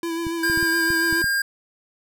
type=tone with vibrato; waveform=square; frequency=333.4 Hz; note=E4; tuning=20 cents sharp; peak=-25 dBFS; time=0.03-1.22 s; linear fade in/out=2 ms; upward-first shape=sine; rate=7.1 Hz; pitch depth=27 cents each way
type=clicks; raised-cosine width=5 ms; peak=-20 dBFS; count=7; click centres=0.268 / 0.499 / 0.575 / 0.628 / 0.904 / 1.127 / 1.242 s
type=tone; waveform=square; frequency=1609 Hz; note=G6; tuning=45 cents sharp; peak=-20 dBFS; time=0.43-1.42 s; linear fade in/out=5 ms
effects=none